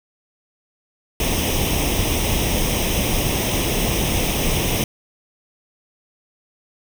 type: noise with comb filter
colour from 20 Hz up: pink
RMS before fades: -20 dBFS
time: 1.2-4.84 s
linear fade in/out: 2 ms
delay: 0.34 ms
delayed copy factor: +0.7
effects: none